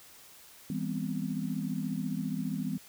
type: chord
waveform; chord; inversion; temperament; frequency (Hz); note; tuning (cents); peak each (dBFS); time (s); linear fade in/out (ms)
sine; C major seventh; first; equal with one note detuned; 164.81 / 200.7 / 246.9 / 261.6; E3 / G3 / B3 / C4; 0 / +41 / 0 / 0; -36 / -35 / -37 / -38; 0.7-2.78; 2
effects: white hiss -54 dBFS RMS until 2.88 s